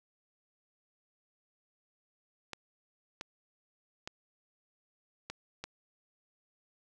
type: clicks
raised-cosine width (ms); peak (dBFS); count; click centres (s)
0.2; -22; 5; 2.533 / 3.211 / 4.075 / 5.3 / 5.64
effects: none